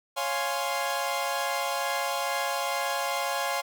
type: chord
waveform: sawtooth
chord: Db major seventh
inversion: none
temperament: equal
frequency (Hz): 554.4 / 698.5 / 830.6 / 1046.5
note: Db5 / F5 / Ab5 / C6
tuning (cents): 0 / 0 / 0 / 0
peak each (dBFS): -29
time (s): 0.16-3.62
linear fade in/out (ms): 20
effects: none